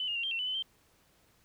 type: tone with pitch steps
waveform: sine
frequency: 3013 / 2840 / 2760 / 3166 / 2710 / 2990 / 3034 / 3136 Hz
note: F#7 / F7 / F7 / G7 / E7 / F#7 / F#7 / G7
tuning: +31 / +28 / -21 / +17 / +47 / +17 / +43 / 0 cents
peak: -31 dBFS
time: 0-0.624 s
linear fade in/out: 2 ms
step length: 78 ms
effects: pink hiss -67 dBFS RMS until 1.44 s